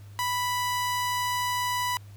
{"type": "tone", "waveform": "sawtooth", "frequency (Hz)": 987.8, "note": "B5", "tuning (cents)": 0, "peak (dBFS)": -22, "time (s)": [0.19, 1.97], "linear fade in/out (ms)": 0, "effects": ["added 101 Hz sine -43 dBFS peak until 2.16 s", "pink hiss -58 dBFS RMS until 2.16 s"]}